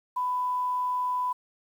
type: tone with quantisation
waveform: sine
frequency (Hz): 997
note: B5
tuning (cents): +16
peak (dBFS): -25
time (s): 0.16-1.33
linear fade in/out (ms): 10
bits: 9
effects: none